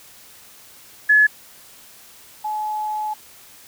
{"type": "tone pair in turn", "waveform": "sine", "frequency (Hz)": [1706, 853], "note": ["G#6", "G#5"], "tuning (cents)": [46, 46], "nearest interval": "octave", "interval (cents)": 1200, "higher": "first", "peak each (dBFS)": [-10, -22], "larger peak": "first", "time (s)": [[1.09, 1.27], [2.44, 3.14]], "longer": "second", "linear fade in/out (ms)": 10, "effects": ["white hiss -46 dBFS RMS until 3.67 s"]}